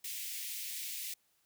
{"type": "high-pass noise", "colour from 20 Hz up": "white", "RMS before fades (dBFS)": -41, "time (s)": [0.04, 1.14], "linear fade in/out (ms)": 5, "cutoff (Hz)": 2000, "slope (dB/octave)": 48, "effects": ["white hiss -74 dBFS RMS until 1.45 s"]}